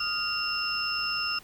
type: tone cluster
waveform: sine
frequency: 1244 / 1404 / 2771 / 5260 Hz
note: D#6 / F6 / F7 / E8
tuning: -1 / +9 / -14 / -5 cents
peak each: -36 / -35 / -32 / -30 dBFS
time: 0-1.39 s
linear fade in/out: 5 ms
effects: pink hiss -52 dBFS RMS until 1.43 s